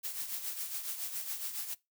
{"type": "noise with tremolo", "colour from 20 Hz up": "blue", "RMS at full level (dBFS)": -36, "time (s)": [0.03, 1.75], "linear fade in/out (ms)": 20, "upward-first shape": "triangle", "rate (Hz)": 7.2, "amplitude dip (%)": 65, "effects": ["noise-tail reverb RT60 0.2 s tail -21 dB re dry"]}